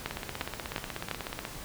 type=two click trains; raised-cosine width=0.3 ms; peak=-14 / -18 dBFS; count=4 / 23; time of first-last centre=0.06-1.113 / 0.11-1.451 s; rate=2.85 / 16.4 Hz; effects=pink hiss -43 dBFS RMS until 1.64 s